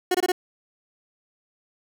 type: tone bursts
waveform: 30% pulse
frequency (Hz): 364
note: F#4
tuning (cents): -28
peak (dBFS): -16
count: 4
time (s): 0.11-0.32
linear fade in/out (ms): 5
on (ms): 36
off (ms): 22
effects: none